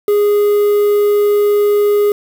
triangle tone with quantisation, 412.8 Hz, G#4, 10 cents flat, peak -7 dBFS, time 0.08-2.12 s, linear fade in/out 2 ms, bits 5, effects none

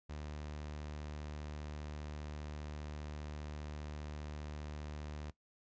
sawtooth tone, 75 Hz, D2, 37 cents sharp, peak -39 dBFS, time 0.09-5.31 s, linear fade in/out 10 ms, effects noise-tail reverb RT60 0.1 s tail -17 dB re dry + resampled to 16000 Hz

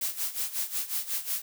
blue noise with tremolo, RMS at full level -29 dBFS, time 0.01-1.42 s, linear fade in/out 5 ms, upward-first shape sine, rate 5.5 Hz, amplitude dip 80%, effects none

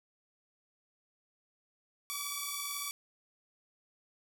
5% pulse beating tone pair, 1139 / 1157 Hz, C#6 / D6, +47 / -26 cents, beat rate 18 Hz, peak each -27 dBFS, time 2.1-2.91 s, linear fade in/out 0 ms, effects none

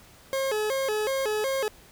40% pulse tone with vibrato, 478.6 Hz, A#4, 46 cents sharp, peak -24 dBFS, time 0.33-1.68 s, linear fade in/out 0 ms, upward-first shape square, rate 2.7 Hz, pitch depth 200 cents each way, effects pink hiss -53 dBFS RMS until 1.91 s

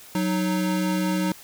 square tone pair together, 185 / 310.1 Hz, F#3 / D#4, 0 / -6 cents, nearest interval major sixth, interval 894 cents, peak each -24 / -27 dBFS, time 0.15-1.32 s, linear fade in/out 2 ms, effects white hiss -46 dBFS RMS until 1.43 s

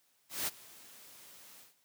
white noise with ADSR envelope, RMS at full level -33 dBFS, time 0.29-1.75 s, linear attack 180 ms, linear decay 30 ms, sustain -22 dB, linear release 160 ms, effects white hiss -72 dBFS RMS until 1.84 s + high-pass 100 Hz 12 dB/octave

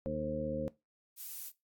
harmonic tone, 76.1 Hz, D#2, 38 cents flat, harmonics 1 / 2 / 3 / 4 / 6 / 7, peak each -46 / -42 / -39 / -43 / -44 / -36 dBFS, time 0.06-0.68 s, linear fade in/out 0 ms
violet noise, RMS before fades -42 dBFS, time 1.16-1.52 s, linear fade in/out 50 ms
effects noise-tail reverb RT60 0.2 s tail -18 dB re dry + AAC 64 kbps

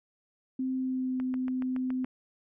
sine tone with pitch glide, 260 to 256.3 Hz, C4 to C4, -11 to -36 cents, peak -28 dBFS, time 0.59-2.05 s, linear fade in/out 5 ms, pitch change -25 cents, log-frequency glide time 0.75-1.18 s
click train, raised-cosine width 0.5 ms, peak -28 dBFS, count 7, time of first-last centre 1.2-2.045 s, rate 7.1 Hz
effects none

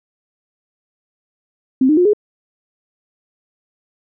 sine tone with pitch steps, 261.6 / 305.8 / 357.4 / 417.7 Hz, C4 / D#4 / F4 / G#4, 0 / -30 / +40 / +10 cents, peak -9 dBFS, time 1.81-2.134 s, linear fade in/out 5 ms, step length 81 ms, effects none

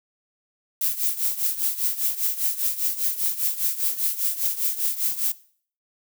violet noise with tremolo, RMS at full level -21 dBFS, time 0.81-5.32 s, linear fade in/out 2 ms, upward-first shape triangle, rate 5 Hz, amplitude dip 85%, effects noise-tail reverb RT60 0.5 s tail -19 dB re dry

